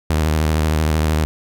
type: tone with vibrato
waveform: sawtooth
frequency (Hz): 77.78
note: D#2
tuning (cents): 0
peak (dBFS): -11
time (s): 0.1-1.25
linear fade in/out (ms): 0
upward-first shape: triangle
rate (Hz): 13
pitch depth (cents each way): 73
effects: none